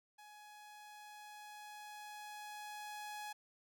sawtooth tone with level ramp, 839 Hz, G#5, 17 cents sharp, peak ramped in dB -52 to -40 dBFS, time 0.18-3.33 s, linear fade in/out 10 ms, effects none

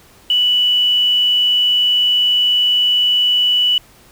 sine tone with quantisation, 2960 Hz, F#7, in tune, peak -11 dBFS, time 0.3-3.78 s, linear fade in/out 2 ms, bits 6, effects pink hiss -47 dBFS RMS until 4.11 s

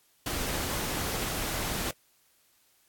pink noise, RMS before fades -32 dBFS, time 0.26-1.91 s, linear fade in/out 2 ms, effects white hiss -66 dBFS RMS until 2.88 s + AAC 64 kbps

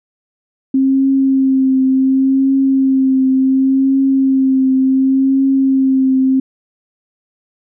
sine tone with vibrato, 266.2 Hz, C4, 30 cents sharp, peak -9 dBFS, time 0.74-6.4 s, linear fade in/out 5 ms, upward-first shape triangle, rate 0.69 Hz, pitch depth 26 cents each way, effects none

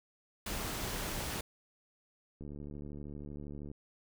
pink noise, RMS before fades -38 dBFS, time 0.46-1.41 s, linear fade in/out 5 ms
click train, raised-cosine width 3 ms, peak -33 dBFS, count 96, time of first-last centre 2.41-3.715 s, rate 72.8 Hz
effects none

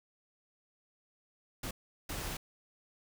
pink noise bursts at uneven times, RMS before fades -39 dBFS, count 2, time 1.63-1.71 / 2.09-2.37 s, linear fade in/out 5 ms, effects none

